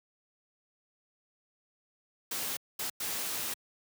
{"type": "noise bursts at uneven times", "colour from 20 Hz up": "white", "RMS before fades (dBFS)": -35, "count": 3, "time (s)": [[2.31, 2.57], [2.79, 2.9], [3, 3.54]], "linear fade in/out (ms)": 5, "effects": ["high-pass 100 Hz 12 dB/octave"]}